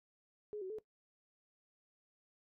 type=tone with pitch steps; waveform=sine; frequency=420.1 / 375.3 / 433.3 Hz; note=G#4 / F#4 / A4; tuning=+20 / +25 / -27 cents; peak=-40 dBFS; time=0.53-0.785 s; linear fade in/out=0 ms; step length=85 ms; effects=noise-tail reverb RT60 0.1 s tail -17 dB re dry